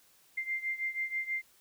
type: beating tone pair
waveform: sine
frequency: 2093 / 2099.2 Hz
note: C7 / C7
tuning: 0 / +5 cents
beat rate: 6.2 Hz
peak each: -34 / -37 dBFS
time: 0.37-1.42 s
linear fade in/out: 10 ms
effects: white hiss -64 dBFS RMS until 1.6 s